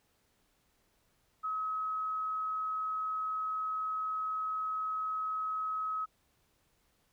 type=tone; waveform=sine; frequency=1278 Hz; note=D#6; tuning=46 cents sharp; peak=-32 dBFS; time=1.43-6.06 s; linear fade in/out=20 ms; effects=pink hiss -73 dBFS RMS until 7.12 s